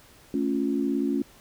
sine chord, A augmented, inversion none, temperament equal, 220 / 277.2 / 349.2 Hz, A3 / C#4 / E#4, 0 / 0 / 0 cents, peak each -29 / -25 / -30 dBFS, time 0.34-1.22 s, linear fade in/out 2 ms, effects pink hiss -54 dBFS RMS until 1.4 s

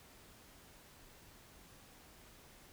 silence, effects pink hiss -60 dBFS RMS until 2.72 s

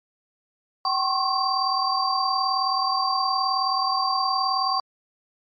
sine tone cluster, 768 / 1064 / 1103 / 4688 Hz, G5 / C6 / C#6 / D8, -36 / +29 / -9 / -4 cents, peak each -26 dBFS, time 0.85-4.8 s, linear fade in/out 2 ms, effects MP3 32 kbps

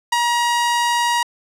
sawtooth tone with ADSR envelope, 952 Hz, A#5, 36 cents sharp, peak -9 dBFS, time 0.12-1.23 s, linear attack 7 ms, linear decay 20 ms, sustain -3 dB, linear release 4 ms, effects low-pass 10000 Hz 12 dB/octave

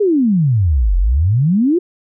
sine exponential two-way sweep, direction down then up, 433.4 to 41.97 to 373.3 Hz, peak -10 dBFS, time 0-1.79 s, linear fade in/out 10 ms, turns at 0.97 s, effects none

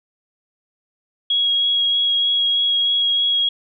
sine tone with vibrato, 3309 Hz, G#7, 7 cents flat, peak -15 dBFS, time 1.3-3.49 s, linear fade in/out 5 ms, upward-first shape sine, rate 3.2 Hz, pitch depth 9 cents each way, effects none

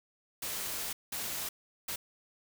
white noise bursts at uneven times, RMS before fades -37 dBFS, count 3, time 0.42-0.93 / 1.12-1.49 / 1.88-1.96 s, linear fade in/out 5 ms, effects none

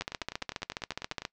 two click trains, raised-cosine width 0.2 ms, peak -15 / -20 dBFS, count 19 / 13, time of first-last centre 0.01-1.251 / 0.02-1.22 s, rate 14.5 / 10 Hz, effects noise-tail reverb RT60 0.1 s tail -22 dB re dry + low-pass 7000 Hz 12 dB/octave

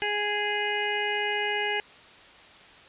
harmonic tone, 414.9 Hz, G#4, 2 cents flat, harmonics 1 / 2 / 4 / 5 / 6 / 7, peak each -32 / -32 / -32 / -32 / -35 / -33 dBFS, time 0.02-1.8 s, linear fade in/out 0 ms, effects white hiss -50 dBFS RMS until 2.88 s + resampled to 8000 Hz

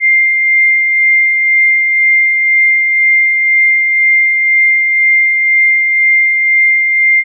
sine tone with tremolo, 2103 Hz, C7, 8 cents sharp, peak -5 dBFS, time 0-7.24 s, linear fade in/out 50 ms, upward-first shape sine, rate 2 Hz, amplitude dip 35%, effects none

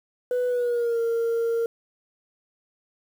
sine tone with pitch glide, 495.2 to 462 Hz, B4 to A#4, +5 to -16 cents, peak -19 dBFS, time 0.31-1.66 s, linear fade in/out 2 ms, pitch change -121 cents, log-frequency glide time 0.48-0.99 s, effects tanh soft clip ceiling -20 dBFS + 8-bit

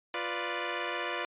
10% pulse chord, B diminished, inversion second, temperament equal, 349.2 / 493.9 / 587.3 Hz, F4 / B4 / D5, 0 / 0 / 0 cents, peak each -28 dBFS, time 0.14-1.25 s, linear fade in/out 2 ms, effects resampled to 8000 Hz

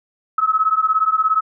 sine beating tone pair, 1280 / 1297 Hz, D#6 / E6, +49 / -28 cents, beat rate 17 Hz, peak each -17 dBFS, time 0.38-1.41 s, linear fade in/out 5 ms, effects none

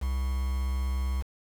triangle tone with quantisation, 65.41 Hz, C2, in tune, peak -24 dBFS, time 0.01-1.23 s, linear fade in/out 20 ms, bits 7, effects none

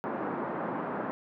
pink band-pass noise, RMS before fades -34 dBFS, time 0.04-1.11 s, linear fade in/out 0 ms, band 190 to 1400 Hz, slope 24 dB/octave, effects none

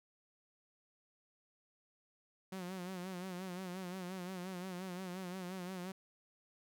sawtooth tone with vibrato, 183.3 Hz, F#3, 16 cents flat, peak -38 dBFS, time 2.52-5.92 s, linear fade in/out 5 ms, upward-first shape sine, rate 5.7 Hz, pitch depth 72 cents each way, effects none

